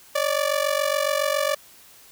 sawtooth ring-modulated tone, 582 Hz, D5, 16 cents flat, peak -14 dBFS, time 0.15-1.55 s, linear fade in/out 5 ms, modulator 23.6 Hz, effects white hiss -50 dBFS RMS until 2.11 s

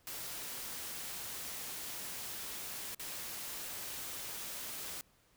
white noise with dropouts, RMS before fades -43 dBFS, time 0.07-5.01 s, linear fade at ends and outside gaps 0 ms, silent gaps 2.947-2.996 s, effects pink hiss -69 dBFS RMS until 5.36 s

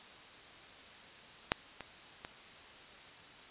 clicks, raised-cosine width 0.3 ms, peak -10 / -26 / -26 dBFS, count 3, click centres 1.519 / 1.807 / 2.249 s, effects white hiss -53 dBFS RMS until 3.5 s + resampled to 8000 Hz

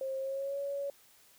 sine tone with pitch glide, 533 to 561.1 Hz, C5 to C#5, +32 to +21 cents, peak -33 dBFS, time 0.01-0.9 s, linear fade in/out 2 ms, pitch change +89 cents, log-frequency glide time 0.19-0.59 s, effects white hiss -62 dBFS RMS until 1.38 s

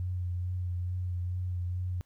sine tone with vibrato, 89.8 Hz, F2, 49 cents sharp, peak -30 dBFS, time 0-2.01 s, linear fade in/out 0 ms, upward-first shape sine, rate 2.3 Hz, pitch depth 23 cents each way, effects pink hiss -72 dBFS RMS until 2.05 s

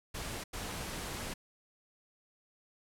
pink noise bursts at uneven times, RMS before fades -40 dBFS, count 2, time 0.14-0.44 / 0.53-1.34 s, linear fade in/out 10 ms, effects low-pass 12000 Hz 12 dB/octave

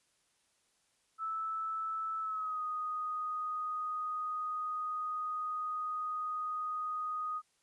sine tone with pitch glide, 1312 to 1244.1 Hz, E6 to D#6, -9 to -1 cents, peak -34 dBFS, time 1.18-7.42 s, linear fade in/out 50 ms, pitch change -92 cents, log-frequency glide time 2.2-2.62 s, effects white hiss -74 dBFS RMS until 7.62 s + resampled to 24000 Hz

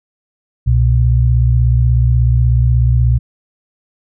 sine tone pair together, 64.63 / 121.1 Hz, C2 / B2, -21 / -34 cents, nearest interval major seventh, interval 1087 cents, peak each -11 / -11 dBFS, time 0.66-3.19 s, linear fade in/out 20 ms, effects none

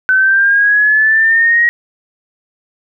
sine linear sweep, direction up, 1512 to 1899 Hz, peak -7 dBFS, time 0.09-1.69 s, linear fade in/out 0 ms, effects none

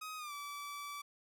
sawtooth tone with pitch glide, 1259 to 1154.5 Hz, D#6 to D6, +20 to -30 cents, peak -39 dBFS, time 0.01-1.02 s, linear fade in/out 10 ms, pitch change -150 cents, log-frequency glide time 0.17-0.33 s, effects none

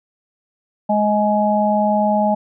harmonic tone, 209.7 Hz, G#3, 17 cents sharp, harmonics 1 / 3 / 4, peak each -18 / -18 / -18 dBFS, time 0.89-2.35 s, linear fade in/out 10 ms, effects none

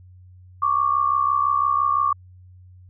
sine tone pair together, 1108.8 / 1174.7 Hz, C#6 / D6, 0 / 0 cents, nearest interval minor second, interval 100 cents, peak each -20 dBFS, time 0.62-2.13 s, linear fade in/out 5 ms, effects added 91 Hz sine -44 dBFS peak until 2.89 s

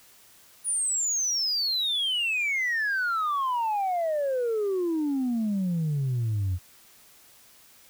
sine exponential sweep, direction down, 9830 to 87.31 Hz, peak -22 dBFS, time 0.64-6.59 s, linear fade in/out 50 ms, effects tanh soft clip ceiling -22 dBFS + white hiss -55 dBFS RMS until 7.89 s

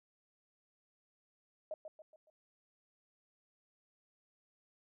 sine tone with echo, 622.3 Hz, D#5, in tune, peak -38 dBFS, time 1.71-1.74 s, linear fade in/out 2 ms, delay 140 ms, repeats 4, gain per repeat -7 dB, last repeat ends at 2.3 s, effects none

